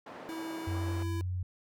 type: band-pass noise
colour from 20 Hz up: white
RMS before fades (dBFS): -46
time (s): 0.06-1.03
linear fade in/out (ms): 5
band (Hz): 200 to 980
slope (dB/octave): 12
type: tone with pitch glide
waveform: square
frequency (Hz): 325.1 to 333.7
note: E4 to E4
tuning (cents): -24 to +21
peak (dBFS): -38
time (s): 0.29-1.21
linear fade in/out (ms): 0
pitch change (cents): +45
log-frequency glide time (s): 0.65-0.93
type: tone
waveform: sine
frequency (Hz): 91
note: F#2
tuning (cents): -28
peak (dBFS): -31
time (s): 0.67-1.43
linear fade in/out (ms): 5
effects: none

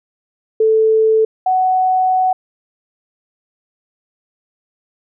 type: tone pair in turn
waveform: sine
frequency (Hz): 440 / 745.2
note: A4 / F#5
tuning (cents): 0 / +12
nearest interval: major sixth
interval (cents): 912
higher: second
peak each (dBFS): -9 / -11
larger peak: first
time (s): 0.6-1.25 / 1.46-2.33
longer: second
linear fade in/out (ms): 5
effects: none

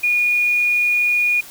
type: tone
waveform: sine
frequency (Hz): 2444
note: D#7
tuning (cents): -32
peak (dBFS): -14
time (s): 0.03-1.41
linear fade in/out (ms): 10
effects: white hiss -39 dBFS RMS until 1.5 s

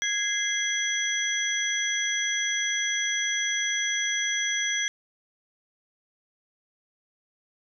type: tone cluster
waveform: sine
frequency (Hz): 1656 / 2081 / 3311 / 5960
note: G#6 / C7 / G#7 / F#8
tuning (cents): -5 / -10 / -6 / +12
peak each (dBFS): -30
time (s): 0.02-4.88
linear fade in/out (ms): 0
effects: none

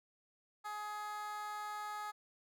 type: tone with high-pass filter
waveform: 15% pulse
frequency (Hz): 420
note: G#4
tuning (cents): +19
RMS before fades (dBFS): -43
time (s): 0.64-2.12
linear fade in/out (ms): 20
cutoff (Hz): 1000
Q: 8.8
effects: none

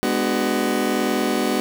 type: chord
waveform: 30% pulse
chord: G# half-diminished seventh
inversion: none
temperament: just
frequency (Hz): 207.7 / 249.2 / 299 / 373.8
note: G#3 / B3 / D4 / F#4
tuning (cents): 0 / +16 / +31 / +18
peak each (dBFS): -23 / -21 / -23 / -22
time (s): 0.03-1.6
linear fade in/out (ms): 0
effects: 8-bit

